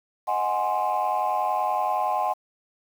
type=chord; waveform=sine; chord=Ab dominant seventh; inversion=second; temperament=equal; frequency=622.3 / 740 / 830.6 / 1046.5 Hz; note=Eb5 / Gb5 / Ab5 / C6; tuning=0 / 0 / 0 / 0 cents; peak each=-30 / -25 / -25 / -27 dBFS; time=0.27-2.34 s; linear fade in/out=20 ms; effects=tanh soft clip ceiling -16 dBFS + 8-bit